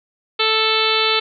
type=harmonic tone; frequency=440 Hz; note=A4; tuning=in tune; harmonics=1 / 2 / 3 / 4 / 5 / 6 / 7 / 8 / 9 / 10; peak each=-22 / -27 / -22 / -30 / -25 / -23 / -24 / -22 / -23 / -27 dBFS; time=0.39-1.2 s; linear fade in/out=10 ms; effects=none

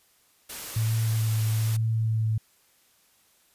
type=noise; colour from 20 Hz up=white; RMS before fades=-37 dBFS; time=0.49-1.77 s; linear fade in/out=10 ms
type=tone with vibrato; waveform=sine; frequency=111.1 Hz; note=A2; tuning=17 cents sharp; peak=-22 dBFS; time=0.76-2.38 s; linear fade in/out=5 ms; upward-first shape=triangle; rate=1.1 Hz; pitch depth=19 cents each way
effects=white hiss -63 dBFS RMS until 3.54 s + resampled to 32000 Hz

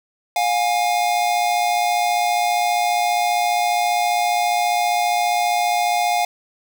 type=tone pair together; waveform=square; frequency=709.1 / 824 Hz; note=F5 / G#5; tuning=+26 / -14 cents; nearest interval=minor third; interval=260 cents; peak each=-19 / -22 dBFS; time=0.36-6.25 s; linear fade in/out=2 ms; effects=none

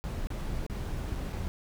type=noise with dropouts; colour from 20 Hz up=brown; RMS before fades=-34 dBFS; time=0.04-1.48 s; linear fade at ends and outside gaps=0 ms; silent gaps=0.271-0.303 / 0.665-0.698 / 1.153-1.158 / 1.325-1.329 s; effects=none

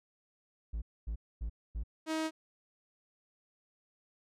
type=tone bursts; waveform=triangle; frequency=55 Hz; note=A1; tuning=in tune; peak=-32 dBFS; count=4; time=0.73-1.836 s; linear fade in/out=10 ms; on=89 ms; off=250 ms
type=tone; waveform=sawtooth; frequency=317.1 Hz; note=D#4; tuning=33 cents sharp; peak=-28 dBFS; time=2.06-2.31 s; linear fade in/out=50 ms
effects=low-pass 9000 Hz 12 dB/octave

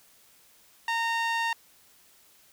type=tone with band-pass filter; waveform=sawtooth; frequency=920 Hz; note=A#5; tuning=23 cents flat; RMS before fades=-28 dBFS; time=0.88-1.53 s; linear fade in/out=2 ms; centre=1900 Hz; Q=0.86; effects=white hiss -59 dBFS RMS until 2.52 s

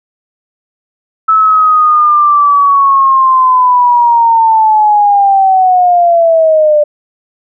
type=linear sweep; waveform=sine; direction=down; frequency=1309 to 590 Hz; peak=-4 dBFS; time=1.28-6.84 s; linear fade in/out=10 ms; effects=none

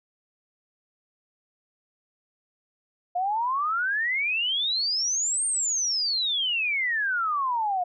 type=exponential two-way sweep; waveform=sine; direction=up then down; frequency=698.5 to 8870 to 698.5 Hz; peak=-23 dBFS; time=3.15-7.84 s; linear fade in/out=10 ms; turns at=5.46 s; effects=none

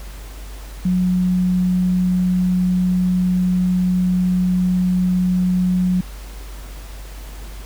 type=tone; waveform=sine; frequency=182 Hz; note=F#3; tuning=28 cents flat; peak=-14 dBFS; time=0.85-6.01 s; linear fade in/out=5 ms; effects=added 49 Hz sine -31 dBFS peak until 7.65 s + pink hiss -41 dBFS RMS until 7.65 s

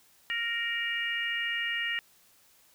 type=harmonic tone with a mistuned harmonic; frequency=466.2 Hz; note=A#4; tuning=in tune; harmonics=3 / 4 / 5 / 6; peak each=-42 / -31 / -37 / -34 dBFS; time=0.3-1.99 s; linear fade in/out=0 ms; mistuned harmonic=6; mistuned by=+26 cents; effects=white hiss -62 dBFS RMS until 2.74 s

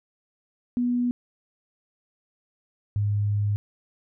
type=tone pair in turn; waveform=sine; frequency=244.1 / 103.08 Hz; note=B3 / G#2; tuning=-20 / -12 cents; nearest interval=octave + minor third; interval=1492 cents; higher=first; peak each=-21 dBFS; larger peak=neither; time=0.77-1.11 / 2.96-3.56 s; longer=second; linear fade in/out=0 ms; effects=none

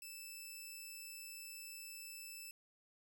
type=tone; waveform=10% pulse; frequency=2637 Hz; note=E7; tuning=in tune; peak=-40 dBFS; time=0.02-2.51 s; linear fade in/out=2 ms; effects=none

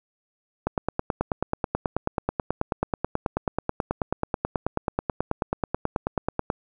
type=click train; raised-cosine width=1 ms; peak=-9 dBFS; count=55; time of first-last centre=0.67-6.502 s; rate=9.26 Hz; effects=none

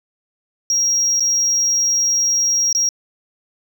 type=tone with dropouts; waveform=sine; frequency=5630 Hz; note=F8; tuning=13 cents sharp; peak=-12 dBFS; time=0.7-2.89 s; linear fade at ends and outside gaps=1 ms; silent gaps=1.197-1.205 / 2.728-2.749 s; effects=tanh soft clip ceiling -12 dBFS

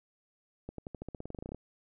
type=accelerating click train; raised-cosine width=2 ms; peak=-27 dBFS; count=17; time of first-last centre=0.69-1.546 s; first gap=93 ms; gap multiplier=0.92; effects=none

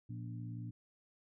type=harmonic tone with a mistuned harmonic; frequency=58.27 Hz; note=A#1; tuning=in tune; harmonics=2 / 3 / 4 / 5; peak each=-42 / -50 / -52 / -52 dBFS; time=0.09-0.71 s; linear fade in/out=10 ms; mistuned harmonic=4; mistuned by=+46 cents; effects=none

